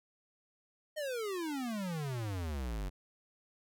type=exponential sweep; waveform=square; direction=down; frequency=629 to 44.75 Hz; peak=-36 dBFS; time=0.96-2.9 s; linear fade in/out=20 ms; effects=none